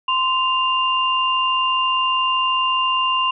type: tone pair together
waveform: sine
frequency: 1039 / 2794 Hz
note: C6 / F7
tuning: -12 / 0 cents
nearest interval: octave + perfect fourth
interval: 1712 cents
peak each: -18 / -20 dBFS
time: 0.08-3.31 s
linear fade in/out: 5 ms
effects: none